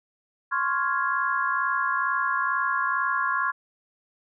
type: chord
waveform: sine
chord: Db major seventh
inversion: third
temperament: equal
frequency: 1046.5 / 1108.7 / 1396.9 / 1661.2 Hz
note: C6 / Db6 / F6 / Ab6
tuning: 0 / 0 / 0 / 0 cents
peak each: -28 dBFS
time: 0.51-3.52 s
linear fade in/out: 20 ms
effects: none